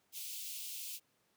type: high-pass noise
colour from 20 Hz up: white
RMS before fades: -44 dBFS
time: 0.12-1 s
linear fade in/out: 50 ms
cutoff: 2500 Hz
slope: 48 dB/octave
effects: pink hiss -75 dBFS RMS until 1.36 s + high-pass 150 Hz 12 dB/octave